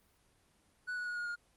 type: tone with pitch steps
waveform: triangle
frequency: 1480 / 1465.5 / 1451.2 / 1437 / 1423 Hz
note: F#6 / F#6 / F#6 / F6 / F6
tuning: 0 / -17 / -34 / +49 / +32 cents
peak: -34 dBFS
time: 0.87-1.36 s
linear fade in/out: 20 ms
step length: 98 ms
effects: pink hiss -70 dBFS RMS until 1.56 s + Opus 24 kbps